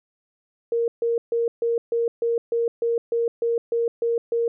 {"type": "tone bursts", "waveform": "sine", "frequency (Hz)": 466.2, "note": "A#4", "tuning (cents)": 0, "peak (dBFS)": -19, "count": 13, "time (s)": [0.72, 4.48], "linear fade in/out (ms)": 2, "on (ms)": 160, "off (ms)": 140, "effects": []}